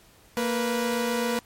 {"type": "tone pair together", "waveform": "sawtooth", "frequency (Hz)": [231.5, 490.5], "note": ["A#3", "B4"], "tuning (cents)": [-12, -12], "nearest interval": "octave + minor second", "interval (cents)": 1300, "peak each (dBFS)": -23, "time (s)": [0.37, 1.39], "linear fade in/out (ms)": 0, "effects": ["pink hiss -56 dBFS RMS until 1.45 s", "MP3 64 kbps"]}